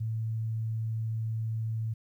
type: tone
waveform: sine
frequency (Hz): 111.6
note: A2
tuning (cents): +25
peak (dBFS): -29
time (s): 0-1.94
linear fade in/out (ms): 10
effects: 11-bit